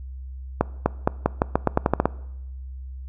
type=accelerating click train; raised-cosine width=1 ms; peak=-3 dBFS; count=12; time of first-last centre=0.61-2.056 s; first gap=250 ms; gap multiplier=0.86; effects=noise-tail reverb RT60 0.9 s tail -21 dB re dry + added 65 Hz sine -33 dBFS peak until 3.08 s